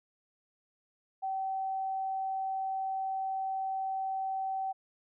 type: tone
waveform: sine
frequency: 768 Hz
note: G5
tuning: 36 cents flat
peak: -31 dBFS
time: 1.22-4.73 s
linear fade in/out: 20 ms
effects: none